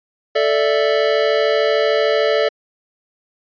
square chord, A suspended fourth, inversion none, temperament just, 440 / 586.7 / 660 Hz, A4 / D5 / E5, 0 / -2 / +2 cents, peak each -18 / -18 / -22 dBFS, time 0.35-2.49 s, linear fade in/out 10 ms, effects resampled to 11025 Hz

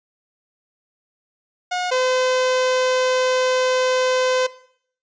sawtooth tone pair in turn, 723 / 511.2 Hz, F#5 / C5, -40 / -40 cents, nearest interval tritone, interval 600 cents, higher first, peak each -17 / -13 dBFS, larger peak second, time 1.71-1.91 / 1.91-4.47 s, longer second, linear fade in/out 10 ms, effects noise-tail reverb RT60 0.6 s tail -18 dB re dry + resampled to 16000 Hz

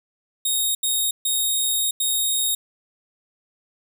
10% pulse tone bursts at uneven times, 3729 Hz, A#7, in tune, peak -12 dBFS, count 4, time 0.45-0.75 / 0.83-1.11 / 1.25-1.91 / 2-2.55 s, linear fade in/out 5 ms, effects none

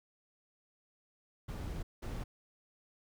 brown noise bursts at uneven times, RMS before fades -40 dBFS, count 2, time 1.48-1.83 / 2.02-2.24 s, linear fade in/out 10 ms, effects none

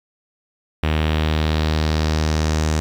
sawtooth tone with low-pass filter sweep, 77.78 Hz, D#2, in tune, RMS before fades -19 dBFS, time 0.83-2.8 s, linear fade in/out 0 ms, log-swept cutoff 2900 to 7000 Hz, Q 2.3, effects 7-bit

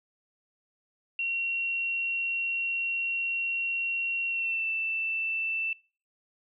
sine tone with pitch glide, 2738 to 2665 Hz, F7 to E7, -35 to +18 cents, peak -27 dBFS, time 1.19-5.73 s, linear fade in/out 2 ms, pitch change -47 cents, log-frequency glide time 4.28-4.68 s, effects noise-tail reverb RT60 0.4 s tail -26 dB re dry

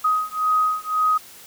sine beating tone pair, 1255 / 1256.9 Hz, D#6 / D#6, +15 / +17 cents, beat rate 1.9 Hz, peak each -21 dBFS, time 0.04-1.18 s, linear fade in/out 10 ms, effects white hiss -44 dBFS RMS until 1.46 s

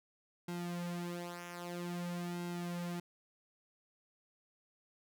sawtooth tone with flanger, 174.61 Hz, F3, in tune, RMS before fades -41 dBFS, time 0.48-3 s, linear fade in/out 5 ms, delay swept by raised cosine 1.7 to 5.5 ms, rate 0.51 Hz, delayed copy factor -0.75, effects none

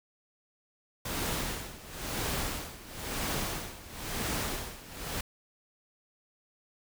pink noise with tremolo, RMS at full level -32 dBFS, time 1.05-5.21 s, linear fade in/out 5 ms, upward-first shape sine, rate 0.99 Hz, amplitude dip 85%, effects none

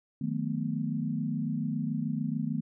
sine chord, B dominant seventh, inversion first, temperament equal with one note detuned, 155.56 / 182.03 / 220 / 246.9 Hz, D#3 / F#3 / A3 / B3, 0 / -28 / 0 / 0 cents, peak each -33 / -38 / -33 / -34 dBFS, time 0.21-2.61 s, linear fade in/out 5 ms, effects none

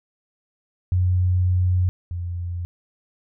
sine tone pair in turn, 90.8 / 87.53 Hz, F#2 / F2, -32 / +4 cents, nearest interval minor second, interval 64 cents, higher first, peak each -16 / -25 dBFS, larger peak first, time 0.92-1.89 / 2.11-2.65 s, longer first, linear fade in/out 0 ms, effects none

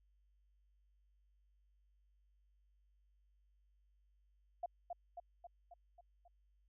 sine tone with echo, 699 Hz, F5, 1 cent sharp, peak -37 dBFS, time 4.63-4.66 s, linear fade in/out 5 ms, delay 270 ms, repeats 6, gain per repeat -4 dB, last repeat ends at 6.28 s, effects added 50 Hz sine -70 dBFS peak until 6.68 s

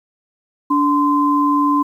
sine tone pair together, 290 / 1033.4 Hz, D4 / C6, -22 / -22 cents, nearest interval octave + minor seventh, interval 2200 cents, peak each -15 dBFS, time 0.7-1.83 s, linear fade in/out 10 ms, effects 8-bit

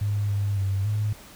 sine tone with pitch steps, 102.9 / 100.9 / 97.4 / 105.5 Hz, G#2 / G#2 / G2 / G#2, -16 / -49 / -11 / +28 cents, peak -22 dBFS, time 0.01-1.13 s, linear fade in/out 5 ms, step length 280 ms, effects pink hiss -47 dBFS RMS until 1.35 s

